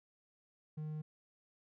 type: tone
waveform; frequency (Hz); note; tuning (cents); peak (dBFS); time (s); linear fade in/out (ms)
triangle; 153.7; D#3; -21; -37; 0.77-1.02; 10
effects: none